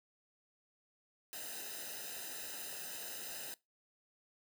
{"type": "noise with comb filter", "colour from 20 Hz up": "white", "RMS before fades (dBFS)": -45, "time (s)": [1.33, 3.54], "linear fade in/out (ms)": 0, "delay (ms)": 0.89, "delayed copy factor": -0.95, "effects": ["noise-tail reverb RT60 0.2 s tail -21 dB re dry"]}